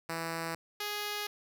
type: tone pair in turn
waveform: 5% pulse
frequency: 164.8 / 415.3 Hz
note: E3 / G#4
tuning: 0 / 0 cents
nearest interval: octave + major third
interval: 1600 cents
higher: second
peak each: -23 dBFS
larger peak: neither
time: 0.09-0.55 / 0.8-1.27 s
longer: second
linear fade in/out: 5 ms
effects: none